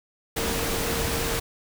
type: tone in noise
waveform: sine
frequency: 460 Hz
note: A#4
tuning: 23 cents flat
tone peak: -32 dBFS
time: 0.36-1.4 s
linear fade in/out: 10 ms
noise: pink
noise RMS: -27 dBFS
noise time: 0.36-1.4 s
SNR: -8 dB
effects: none